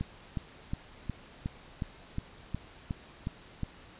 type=click train; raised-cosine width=5 ms; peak=-20 dBFS; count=11; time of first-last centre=0.01-3.633 s; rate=2.76 Hz; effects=pink hiss -53 dBFS RMS until 3.99 s + resampled to 8000 Hz